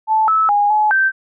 sine tone with pitch steps, 874 / 1304 / 821 / 850 / 1558 Hz, A5 / E6 / G#5 / G#5 / G6, -12 / -19 / -20 / +40 / -11 cents, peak -11 dBFS, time 0.07-1.12 s, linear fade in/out 50 ms, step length 210 ms, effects none

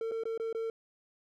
triangle tone with dropouts, 451.8 Hz, A4, 46 cents sharp, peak -30 dBFS, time 0.01-0.7 s, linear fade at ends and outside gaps 2 ms, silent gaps 0.113-0.118 / 0.236-0.254 / 0.377-0.398 / 0.528-0.548 s, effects none

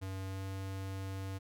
square tone with pitch glide, 95.5 to 96.33 Hz, G2 to G2, -45 to -30 cents, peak -39 dBFS, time 0.01-1.39 s, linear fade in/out 20 ms, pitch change +15 cents, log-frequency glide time 0.26-0.42 s, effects none

